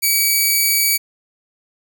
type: tone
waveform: 5% pulse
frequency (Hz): 2282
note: C#7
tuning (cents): +50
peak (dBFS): -4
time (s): 0.02-0.98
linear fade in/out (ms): 20
effects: none